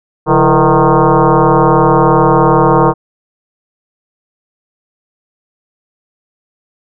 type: tone with frequency modulation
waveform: sine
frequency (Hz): 295.3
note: D4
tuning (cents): +10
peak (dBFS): -5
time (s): 0.26-2.94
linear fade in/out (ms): 50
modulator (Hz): 157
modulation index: 5.5
effects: none